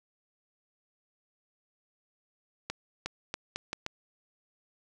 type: accelerating click train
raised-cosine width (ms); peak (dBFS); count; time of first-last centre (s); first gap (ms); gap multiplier
0.2; -16; 6; 2.7-3.864; 360; 0.78
effects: none